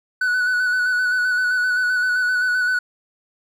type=tone with vibrato; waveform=triangle; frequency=1486 Hz; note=F#6; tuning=7 cents sharp; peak=-15 dBFS; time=0.21-2.79 s; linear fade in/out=5 ms; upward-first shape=square; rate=7.7 Hz; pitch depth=23 cents each way; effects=none